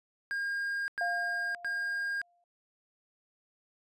triangle tone bursts, 1616 Hz, G#6, 48 cents flat, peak -29 dBFS, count 3, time 0.31-2.216 s, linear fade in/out 0 ms, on 570 ms, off 98 ms
sine tone with exponential decay, 698.5 Hz, F5, in tune, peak -30 dBFS, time 1.01-2.44 s, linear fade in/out 2 ms, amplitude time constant 310 ms
effects resampled to 24000 Hz

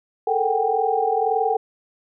sine tone cluster, 430.8 / 451.7 / 759 / 801 Hz, A4 / A4 / F#5 / G5, -37 / +45 / +44 / +37 cents, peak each -27 / -23 / -22 / -23 dBFS, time 0.27-1.57 s, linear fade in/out 5 ms, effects none

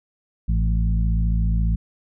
harmonic tone with a mistuned harmonic, 54.6 Hz, A1, 13 cents flat, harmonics 1 / 2 / 3 / 4, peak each -18 / -26 / -26 / -34 dBFS, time 0.48-1.76 s, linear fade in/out 10 ms, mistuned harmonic 3, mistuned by +37 cents, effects none

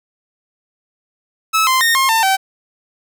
sawtooth tone with pitch steps, 1299 / 1041 / 1842 / 1068 / 898 / 770 Hz, E6 / C6 / A#6 / C6 / A5 / G5, -26 / -9 / -21 / +35 / +35 / -31 cents, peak -8 dBFS, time 1.53-2.37 s, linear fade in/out 20 ms, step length 140 ms, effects none

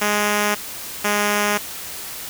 5% pulse tone pair in turn, 207.8 / 206.8 Hz, G#3 / G#3, +1 / -7 cents, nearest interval unison, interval 8 cents, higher first, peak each -6 dBFS, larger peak neither, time 0.01-0.55 / 1.04-1.58 s, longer neither, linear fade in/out 10 ms, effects white hiss -32 dBFS RMS until 2.29 s

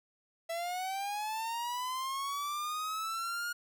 45% pulse linear sweep, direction up, 660 to 1434 Hz, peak -34 dBFS, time 0.49-3.53 s, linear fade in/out 10 ms, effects none

